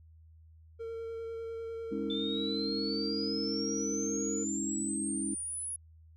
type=tone with vibrato; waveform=triangle; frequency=456 Hz; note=A#4; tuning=38 cents flat; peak=-35 dBFS; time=0.79-4.45 s; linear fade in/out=20 ms; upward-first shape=square; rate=10 Hz; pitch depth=9 cents each way
type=chord; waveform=sine; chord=C# minor; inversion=second; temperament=equal with one note detuned; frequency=207.7 / 277.2 / 322.5 Hz; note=G#3 / C#4 / E4; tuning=0 / 0 / -38 cents; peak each=-37 dBFS; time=1.91-5.35 s; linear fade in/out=10 ms
type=exponential sweep; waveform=sine; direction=up; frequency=3520 to 10500 Hz; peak=-35 dBFS; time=2.1-5.76 s; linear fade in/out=2 ms
effects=tanh soft clip ceiling -19 dBFS + added 80 Hz sine -54 dBFS peak until 6.16 s